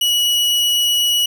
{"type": "tone", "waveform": "40% pulse", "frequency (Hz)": 2927, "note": "F#7", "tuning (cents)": -19, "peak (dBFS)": -13, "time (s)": [0.01, 1.26], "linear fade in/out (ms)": 5, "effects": []}